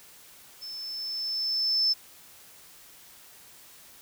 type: tone with level ramp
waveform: sine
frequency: 5274 Hz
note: E8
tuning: in tune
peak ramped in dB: -37 to -20 dBFS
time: 0.61-1.94 s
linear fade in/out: 20 ms
effects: white hiss -52 dBFS RMS until 4.01 s